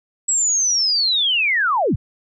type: linear sweep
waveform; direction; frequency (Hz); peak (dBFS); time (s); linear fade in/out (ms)
sine; down; 7820 to 54; -15; 0.28-1.96; 10
effects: none